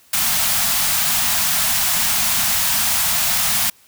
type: band-stop noise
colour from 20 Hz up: white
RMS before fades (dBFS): -18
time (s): 0.13-3.7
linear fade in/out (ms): 5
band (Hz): 250 to 620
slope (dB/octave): 96
effects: white hiss -52 dBFS RMS until 3.87 s